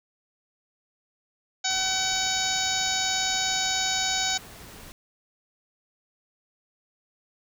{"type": "harmonic tone", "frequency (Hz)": 757, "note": "F#5", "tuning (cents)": 39, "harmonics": [1, 2, 3, 4, 5, 6, 7, 8, 9], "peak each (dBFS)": [-32, -33, -34, -36, -30, -33, -33, -36, -30], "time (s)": [1.64, 4.38], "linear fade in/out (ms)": 10}
{"type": "noise", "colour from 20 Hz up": "pink", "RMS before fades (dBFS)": -45, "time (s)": [1.7, 4.92], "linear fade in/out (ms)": 0}
{"effects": []}